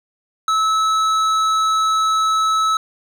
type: tone with hard clipping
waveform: sine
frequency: 1300 Hz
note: E6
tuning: 24 cents flat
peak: -16 dBFS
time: 0.48-2.77 s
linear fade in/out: 2 ms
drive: 10 dB
effects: none